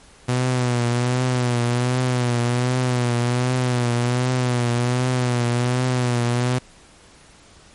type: tone with vibrato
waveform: sawtooth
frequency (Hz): 123.47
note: B2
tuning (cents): 0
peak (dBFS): -14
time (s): 0.28-6.59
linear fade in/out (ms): 10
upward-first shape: triangle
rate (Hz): 1.3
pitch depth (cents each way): 63
effects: pink hiss -49 dBFS RMS until 7.74 s + MP3 48 kbps